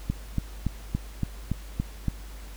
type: click train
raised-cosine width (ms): 5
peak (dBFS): -13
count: 8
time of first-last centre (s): 0.1-2.083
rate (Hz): 3.53
effects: added 50 Hz sine -39 dBFS peak until 2.56 s + pink hiss -49 dBFS RMS until 2.56 s